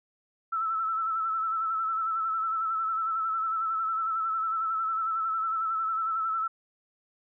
sine tone with vibrato, 1318.5 Hz, E6, in tune, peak -26 dBFS, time 0.52-6.48 s, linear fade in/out 10 ms, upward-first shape sine, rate 11 Hz, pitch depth 40 cents each way, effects none

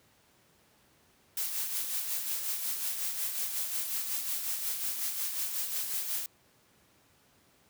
blue noise with tremolo, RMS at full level -32 dBFS, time 1.37-6.26 s, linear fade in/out 2 ms, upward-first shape sine, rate 5.5 Hz, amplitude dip 45%, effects pink hiss -65 dBFS RMS until 7.69 s + high-pass 80 Hz 12 dB/octave

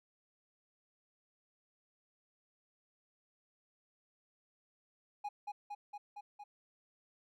triangle tone with echo, 824 Hz, G#5, 14 cents flat, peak -35 dBFS, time 5.24-5.29 s, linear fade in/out 10 ms, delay 230 ms, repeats 5, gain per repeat -2 dB, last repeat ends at 6.44 s, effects none

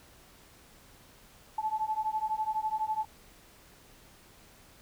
sine beating tone pair, 862 / 874 Hz, A5 / A5, -36 / -12 cents, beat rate 12 Hz, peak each -32 / -32 dBFS, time 1.58-3.05 s, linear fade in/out 5 ms, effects pink hiss -57 dBFS RMS until 4.81 s

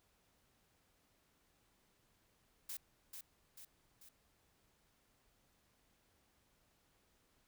blue noise with echo, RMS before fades -45 dBFS, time 2.69-2.77 s, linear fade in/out 5 ms, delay 440 ms, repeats 3, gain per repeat -5 dB, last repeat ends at 4.09 s, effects pink hiss -75 dBFS RMS until 7.47 s

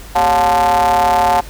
square ring-modulated tone, 81.5 Hz, E2, 19 cents flat, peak -8 dBFS, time 0.15-1.41 s, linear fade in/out 10 ms, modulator 797 Hz, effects added 50 Hz sine -34 dBFS peak until 1.49 s + pink hiss -37 dBFS RMS until 1.49 s

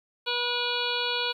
harmonic tone, 484.9 Hz, B4, 32 cents flat, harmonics 1 / 2 / 3 / 5 / 6 / 7 / 8 / 9, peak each -34 / -34 / -34 / -34 / -34 / -34 / -34 / -34 dBFS, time 0.26-1.33 s, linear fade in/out 20 ms, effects 10-bit

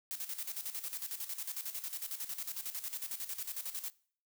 blue noise with tremolo, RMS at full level -39 dBFS, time 0.11-3.9 s, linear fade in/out 0 ms, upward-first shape square, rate 11 Hz, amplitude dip 70%, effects noise-tail reverb RT60 0.5 s tail -22 dB re dry

